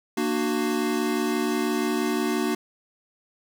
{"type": "chord", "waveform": "square", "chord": "Bb augmented", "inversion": "none", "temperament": "equal with one note detuned", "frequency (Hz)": [233.1, 299.1, 370], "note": ["Bb3", "D4", "F#4"], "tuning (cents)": [0, 32, 0], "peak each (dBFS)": -28, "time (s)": [0.17, 2.55], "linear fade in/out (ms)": 5, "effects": []}